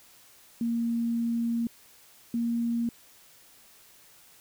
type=tone pair in turn; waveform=sine; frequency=232.9 / 234 Hz; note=A#3 / A#3; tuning=-1 / +7 cents; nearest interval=unison; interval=8 cents; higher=second; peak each=-25 dBFS; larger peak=neither; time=0.61-1.67 / 2.34-2.89 s; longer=first; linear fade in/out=2 ms; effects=white hiss -56 dBFS RMS until 4.4 s